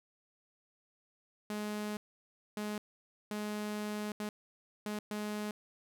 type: tone bursts at uneven times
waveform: sawtooth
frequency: 210 Hz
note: G#3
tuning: 19 cents sharp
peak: -32 dBFS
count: 6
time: 1.5-1.97 / 2.57-2.78 / 3.31-4.12 / 4.2-4.29 / 4.86-4.99 / 5.11-5.51 s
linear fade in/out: 2 ms
effects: none